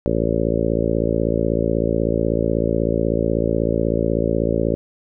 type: harmonic tone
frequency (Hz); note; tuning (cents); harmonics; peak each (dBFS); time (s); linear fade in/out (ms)
56.2; A1; +37; 1 / 2 / 3 / 4 / 5 / 6 / 7 / 8 / 9 / 10; -26 / -26 / -26 / -26 / -26 / -26 / -26 / -26 / -26 / -26; 0.06-4.75; 0
effects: none